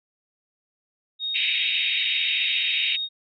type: tone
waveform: sine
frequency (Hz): 3729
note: A#7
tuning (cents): 0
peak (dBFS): -25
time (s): 1.19-3.09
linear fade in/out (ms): 50
type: band-pass noise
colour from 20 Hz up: pink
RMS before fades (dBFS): -26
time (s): 1.34-2.97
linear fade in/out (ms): 20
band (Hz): 2300 to 3100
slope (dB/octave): 48
effects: none